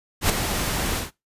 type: noise with ADSR envelope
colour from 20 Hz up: pink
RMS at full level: -17 dBFS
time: 0.21-1.11 s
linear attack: 87 ms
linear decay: 4 ms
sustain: -8 dB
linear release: 150 ms
effects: noise-tail reverb RT60 0.2 s tail -20 dB re dry + resampled to 32000 Hz